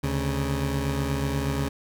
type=tone pair together; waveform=20% pulse; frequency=72.9 / 137.5 Hz; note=D2 / C#3; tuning=-12 / -14 cents; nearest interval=major seventh; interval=1098 cents; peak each=-23 / -22 dBFS; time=0.03-1.69 s; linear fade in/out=10 ms; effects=none